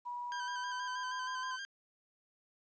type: tone with pitch glide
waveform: sine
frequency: 970 to 1023.5 Hz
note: B5 to C6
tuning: -31 to -38 cents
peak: -38 dBFS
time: 0.05-1.57 s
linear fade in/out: 20 ms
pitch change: +93 cents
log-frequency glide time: 0.25-1.45 s
type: tone with vibrato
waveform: sawtooth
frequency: 1568 Hz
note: G6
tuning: in tune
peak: -37 dBFS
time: 0.32-1.65 s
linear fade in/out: 0 ms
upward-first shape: square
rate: 6.3 Hz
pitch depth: 35 cents each way
effects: resampled to 16000 Hz + 12-bit